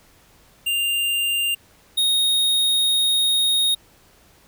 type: tone pair in turn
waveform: square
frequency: 2794 / 3730 Hz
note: F7 / A#7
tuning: 0 / 0 cents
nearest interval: perfect fourth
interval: 500 cents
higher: second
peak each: -20 / -17 dBFS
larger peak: second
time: 0.66-1.55 / 1.97-3.75 s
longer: second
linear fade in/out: 10 ms
effects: pink hiss -54 dBFS RMS until 4.47 s